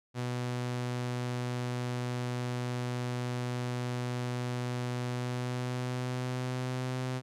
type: tone with pitch glide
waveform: sawtooth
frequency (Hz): 123.47 to 127.97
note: B2 to C3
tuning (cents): 0 to -38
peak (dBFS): -28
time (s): 0.14-7.22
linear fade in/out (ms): 50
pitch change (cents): +62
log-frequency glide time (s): 5.07-7.02
effects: low-pass 9000 Hz 12 dB/octave